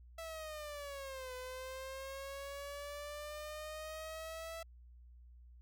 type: linear two-way sweep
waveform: sawtooth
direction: down then up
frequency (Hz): 661 to 504 to 661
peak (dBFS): -40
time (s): 0.18-4.63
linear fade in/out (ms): 5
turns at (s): 1.34
effects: added 60 Hz sine -55 dBFS peak until 5.61 s